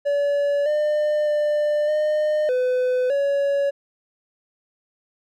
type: tone with pitch steps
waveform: triangle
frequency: 572 / 601 / 596 / 608 / 504 / 562 Hz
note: D5 / D5 / D5 / D#5 / B4 / C#5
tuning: -46 / +40 / +25 / -40 / +35 / +24 cents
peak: -16 dBFS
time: 0.05-3.71 s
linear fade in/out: 20 ms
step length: 610 ms
effects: none